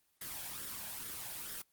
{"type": "noise with flanger", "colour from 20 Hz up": "white", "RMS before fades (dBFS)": -43, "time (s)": [0.21, 1.62], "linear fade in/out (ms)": 5, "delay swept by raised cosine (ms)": [0.57, 1.25], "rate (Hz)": 2.3, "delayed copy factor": 0.55, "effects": ["white hiss -75 dBFS RMS until 1.72 s", "Opus 24 kbps"]}